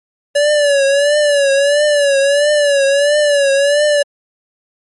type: tone with vibrato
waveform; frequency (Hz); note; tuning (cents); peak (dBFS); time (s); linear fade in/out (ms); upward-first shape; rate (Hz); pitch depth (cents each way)
square; 572; D5; -46; -10; 0.35-4.03; 10; triangle; 1.5; 86
effects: MP3 48 kbps